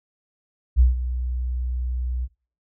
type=tone with ADSR envelope; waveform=sine; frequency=62 Hz; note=B1; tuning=7 cents sharp; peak=-10 dBFS; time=0.76-2.28 s; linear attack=38 ms; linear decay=150 ms; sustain=-13 dB; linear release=43 ms; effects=noise-tail reverb RT60 0.4 s tail -23 dB re dry